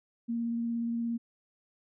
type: tone with vibrato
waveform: sine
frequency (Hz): 233.1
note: A#3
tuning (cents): 0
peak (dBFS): -29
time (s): 0.28-1.18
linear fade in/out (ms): 20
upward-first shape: sine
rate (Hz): 17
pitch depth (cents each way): 11
effects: none